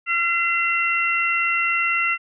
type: harmonic tone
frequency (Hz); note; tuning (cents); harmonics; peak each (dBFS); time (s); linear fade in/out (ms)
682; F5; -41; 2 / 3 / 4; -24 / -22 / -22; 0.06-2.18; 50
effects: none